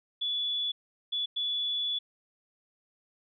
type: tone bursts at uneven times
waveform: sine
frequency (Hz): 3432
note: A7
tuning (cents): -44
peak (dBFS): -28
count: 3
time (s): 0.21-0.72 / 1.12-1.26 / 1.36-1.99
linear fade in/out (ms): 10
effects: none